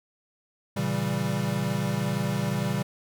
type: chord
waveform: square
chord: A# diminished seventh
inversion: none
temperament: equal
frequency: 116.54 / 138.59 / 164.81 / 196 Hz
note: A#2 / C#3 / E3 / G3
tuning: 0 / 0 / 0 / 0 cents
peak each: -33 / -31 / -33 / -30 dBFS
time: 0.76-2.83 s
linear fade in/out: 10 ms
effects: none